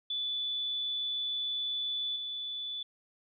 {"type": "tone with level steps", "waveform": "sine", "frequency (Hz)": 3473, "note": "A7", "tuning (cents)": -23, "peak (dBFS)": [-31, -35], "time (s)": [0.1, 2.83], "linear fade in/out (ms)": 5, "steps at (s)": 2.16, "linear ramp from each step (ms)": 2, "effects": []}